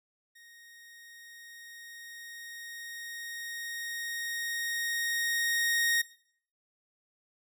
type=tone with level ramp; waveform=sawtooth; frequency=1864.7 Hz; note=A#6; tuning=in tune; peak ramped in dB=-50 to -21 dBFS; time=0.35-6.02 s; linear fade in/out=10 ms; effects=noise-tail reverb RT60 0.6 s tail -19 dB re dry